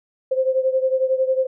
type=beating tone pair; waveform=sine; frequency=520 / 531 Hz; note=C5 / C5; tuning=-11 / +25 cents; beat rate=11 Hz; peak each=-18 / -22 dBFS; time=0.31-1.47 s; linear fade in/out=10 ms; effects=none